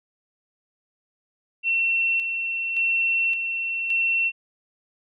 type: tone with tremolo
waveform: sine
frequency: 2709 Hz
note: E7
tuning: 47 cents sharp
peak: -19 dBFS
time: 1.63-4.32 s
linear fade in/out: 50 ms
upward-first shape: square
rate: 0.88 Hz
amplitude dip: 45%
effects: none